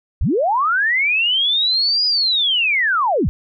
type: linear two-way sweep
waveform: sine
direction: up then down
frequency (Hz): 32.02 to 4978 to 32.02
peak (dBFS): -14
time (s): 0.21-3.29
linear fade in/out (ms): 0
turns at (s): 2.06
effects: none